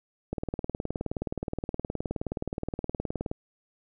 click train, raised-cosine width 2 ms, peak -17 dBFS, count 58, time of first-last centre 0.33-3.314 s, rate 19.1 Hz, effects none

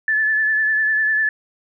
sine tone with vibrato, 1740 Hz, A6, 20 cents flat, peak -15 dBFS, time 0.08-1.29 s, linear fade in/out 2 ms, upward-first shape sine, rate 10 Hz, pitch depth 29 cents each way, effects none

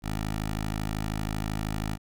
10% pulse tone with notch filter, 52.8 Hz, G#1, 29 cents sharp, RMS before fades -31 dBFS, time 0.02-1.98 s, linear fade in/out 50 ms, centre 390 Hz, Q 2, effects none

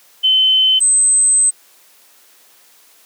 sine tone pair in turn, 3060 / 8205 Hz, G7 / C9, -42 / -35 cents, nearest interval octave + perfect fourth, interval 1707 cents, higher second, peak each -9 dBFS, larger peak neither, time 0.23-0.8 / 0.8-1.51 s, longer second, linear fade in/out 20 ms, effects white hiss -49 dBFS RMS until 3.05 s + high-pass 300 Hz 12 dB/octave

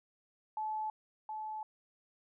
sine tone pair in turn, 864 / 864 Hz, A5 / A5, -32 / -32 cents, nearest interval unison, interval 0 cents, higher neither, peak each -34 / -38 dBFS, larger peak first, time 0.57-0.9 / 1.29-1.63 s, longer second, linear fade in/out 2 ms, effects none

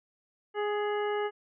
harmonic tone with a mistuned harmonic, 415.3 Hz, G#4, in tune, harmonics 1 / 2 / 3 / 4 / 5 / 7, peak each -29 / -35 / -39 / -41 / -43 / -46 dBFS, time 0.54-1.31 s, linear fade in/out 50 ms, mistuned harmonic 4, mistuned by +22 cents, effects none

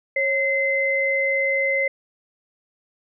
sine tone pair together, 546 / 2061 Hz, C#5 / C7, -26 / -27 cents, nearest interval octave + major seventh, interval 2299 cents, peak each -23 / -20 dBFS, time 0.16-1.88 s, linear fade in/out 5 ms, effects none

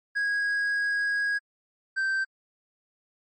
triangle tone pair in turn, 1649 / 1560.5 Hz, G#6 / G6, -13 / -8 cents, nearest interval minor second, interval 95 cents, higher first, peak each -22 / -22 dBFS, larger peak neither, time 0.15-1.39 / 1.96-2.25 s, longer first, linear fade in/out 20 ms, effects MP3 32 kbps

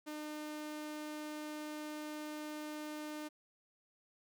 sawtooth tone, 302.8 Hz, D#4, 47 cents flat, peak -38 dBFS, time 0.06-3.29 s, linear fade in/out 20 ms, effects none

